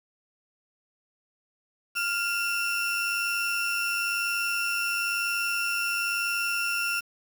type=tone pair together; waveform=35% pulse; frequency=1398 / 2695 Hz; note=F6 / E7; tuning=+1 / +38 cents; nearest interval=major seventh; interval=1137 cents; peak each=-27 dBFS; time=1.95-7.01 s; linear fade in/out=20 ms; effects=8-bit